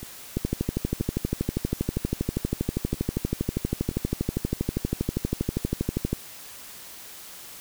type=two click trains; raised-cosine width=3 ms; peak=-11 / -24 dBFS; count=73 / 5; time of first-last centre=0.37-6.13 / 0.03-3.913 s; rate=12.5 / 1.03 Hz; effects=white hiss -43 dBFS RMS until 7.6 s